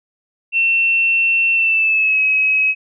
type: tone with pitch glide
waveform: sine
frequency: 2700 to 2554 Hz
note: E7 to D#7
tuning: +41 to +45 cents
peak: -12 dBFS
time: 0.52-2.75 s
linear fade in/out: 50 ms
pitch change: -96 cents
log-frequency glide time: 1.54-2.21 s
effects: none